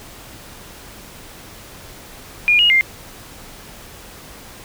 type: tone with pitch steps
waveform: sine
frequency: 2428 / 2875 / 2105 Hz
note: D#7 / F7 / C7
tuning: -43 / +50 / +10 cents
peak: -10 dBFS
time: 2.48-2.81 s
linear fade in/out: 0 ms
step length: 110 ms
effects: pink hiss -39 dBFS RMS until 4.64 s